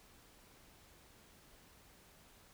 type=silence; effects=pink hiss -63 dBFS RMS until 2.53 s